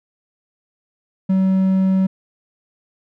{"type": "tone", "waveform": "triangle", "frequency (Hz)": 189.8, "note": "F#3", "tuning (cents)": 44, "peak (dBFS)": -11, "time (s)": [1.29, 2.07], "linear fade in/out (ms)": 10, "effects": []}